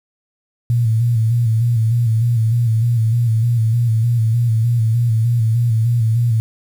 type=tone with vibrato; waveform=sine; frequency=115.3 Hz; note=A#2; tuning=19 cents flat; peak=-12 dBFS; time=0.7-6.4 s; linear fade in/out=0 ms; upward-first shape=square; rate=3.3 Hz; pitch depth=56 cents each way; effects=7-bit

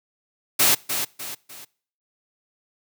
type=noise with echo; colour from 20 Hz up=white; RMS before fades=-17 dBFS; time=0.59-0.75 s; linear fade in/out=10 ms; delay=300 ms; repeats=3; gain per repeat=-8 dB; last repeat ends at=1.65 s; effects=noise-tail reverb RT60 0.5 s tail -24 dB re dry + high-pass 100 Hz 12 dB/octave

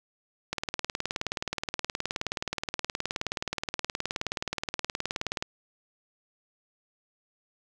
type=click train; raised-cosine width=0.2 ms; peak=-12 dBFS; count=94; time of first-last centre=0.53-5.425 s; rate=19 Hz; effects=9-bit

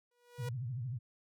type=tone with exponential growth; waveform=sawtooth; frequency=484.3 Hz; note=B4; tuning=34 cents flat; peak=-36 dBFS; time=0.11-0.49 s; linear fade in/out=5 ms; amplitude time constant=82 ms
type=tone with vibrato; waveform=sine; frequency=123.47 Hz; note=B2; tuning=in tune; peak=-36 dBFS; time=0.38-0.99 s; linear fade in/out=20 ms; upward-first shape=triangle; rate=13 Hz; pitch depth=210 cents each way
effects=none

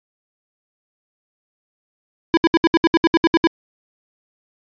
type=tone bursts; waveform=square; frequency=331 Hz; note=E4; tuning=7 cents sharp; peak=-11 dBFS; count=12; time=2.34-3.471 s; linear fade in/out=0 ms; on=31 ms; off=69 ms; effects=resampled to 11025 Hz

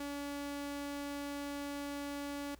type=tone; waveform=sawtooth; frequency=285.1 Hz; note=C#4; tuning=49 cents sharp; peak=-35 dBFS; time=0-2.55 s; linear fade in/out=5 ms; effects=added 60 Hz sine -58 dBFS peak until 2.59 s + pink hiss -65 dBFS RMS until 2.59 s

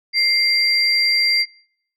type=tone pair together; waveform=sine; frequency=2100 / 4729 Hz; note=C7 / D8; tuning=+6 / +11 cents; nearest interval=octave + major second; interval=1405 cents; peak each=-17 / -15 dBFS; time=0.13-1.46 s; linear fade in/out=50 ms; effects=noise-tail reverb RT60 0.7 s tail -25 dB re dry + tanh soft clip ceiling -8 dBFS

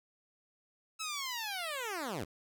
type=linear sweep; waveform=10% pulse; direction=down; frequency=1318.5 to 70.8 Hz; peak=-28 dBFS; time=0.99-2.25 s; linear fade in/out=20 ms; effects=none

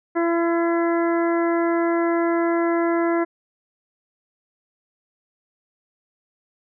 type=harmonic tone; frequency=337.7 Hz; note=E4; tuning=42 cents sharp; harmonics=1 / 2 / 3 / 4 / 5 / 6; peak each=-19 / -25 / -29 / -31 / -33 / -35 dBFS; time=0.15-3.25 s; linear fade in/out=20 ms; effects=none

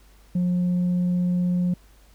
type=tone with tanh clipping; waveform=sine; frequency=178.4 Hz; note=F3; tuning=37 cents sharp; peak=-20 dBFS; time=0.35-1.74 s; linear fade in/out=5 ms; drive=1 dB; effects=added 50 Hz sine -51 dBFS peak until 2.14 s + pink hiss -58 dBFS RMS until 2.14 s

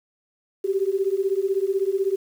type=beating tone pair; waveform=sine; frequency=380.8 / 396.8 Hz; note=F#4 / G4; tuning=+50 / +21 cents; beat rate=16 Hz; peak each=-23 dBFS; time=0.64-2.16 s; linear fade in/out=10 ms; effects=8-bit

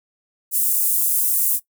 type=high-pass noise; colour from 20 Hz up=pink; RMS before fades=-19 dBFS; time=0.51-1.6 s; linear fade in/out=50 ms; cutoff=9700 Hz; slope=24 dB/octave; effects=noise-tail reverb RT60 0.1 s tail -17 dB re dry

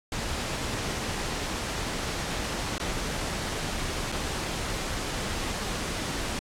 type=noise with dropouts; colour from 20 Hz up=pink; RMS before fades=-31 dBFS; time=0.12-6.39 s; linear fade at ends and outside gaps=1 ms; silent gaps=2.781-2.799 / 4.118-4.123 s; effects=low-pass 8000 Hz 12 dB/octave + AAC 64 kbps

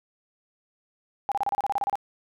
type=tone bursts; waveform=sine; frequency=804 Hz; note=G5; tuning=44 cents sharp; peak=-22 dBFS; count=12; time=1.29-1.955 s; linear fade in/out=0 ms; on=27 ms; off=31 ms; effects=none

